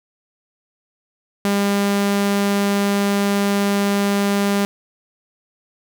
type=tone; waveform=sawtooth; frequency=200.9 Hz; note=G3; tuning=43 cents sharp; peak=-12 dBFS; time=1.45-4.65 s; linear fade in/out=0 ms; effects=none